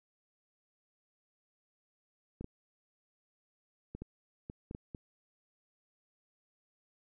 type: clicks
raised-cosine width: 3 ms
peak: -29 dBFS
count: 8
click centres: 2.41 / 2.444 / 3.95 / 4.02 / 4.499 / 4.711 / 4.749 / 4.948 s
effects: none